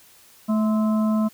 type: harmonic tone with a mistuned harmonic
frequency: 217.2 Hz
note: A3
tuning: 22 cents flat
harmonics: 1 / 3 / 5 / 6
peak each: -18 / -30 / -33 / -37 dBFS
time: 0.48-1.29 s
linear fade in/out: 20 ms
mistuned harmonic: 5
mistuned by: -77 cents
effects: white hiss -52 dBFS RMS until 1.33 s